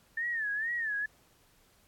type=tone with vibrato; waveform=sine; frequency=1780 Hz; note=A6; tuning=20 cents sharp; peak=-30 dBFS; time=0.17-1.06 s; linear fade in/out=5 ms; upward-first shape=sine; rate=2.2 Hz; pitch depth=130 cents each way; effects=pink hiss -65 dBFS RMS until 1.87 s + AAC 64 kbps